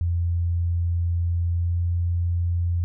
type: tone with pitch glide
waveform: sine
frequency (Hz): 85.8 to 86.55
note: F2 to F2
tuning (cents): -30 to -15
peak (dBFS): -20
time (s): 0.01-2.84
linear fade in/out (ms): 0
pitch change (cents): +15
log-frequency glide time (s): 1.54-1.79
effects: none